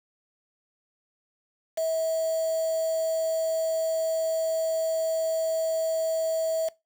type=tone with quantisation; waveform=sine; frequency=647 Hz; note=E5; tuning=32 cents flat; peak=-24 dBFS; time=1.77-6.69 s; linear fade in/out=10 ms; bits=6; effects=noise-tail reverb RT60 0.2 s tail -20 dB re dry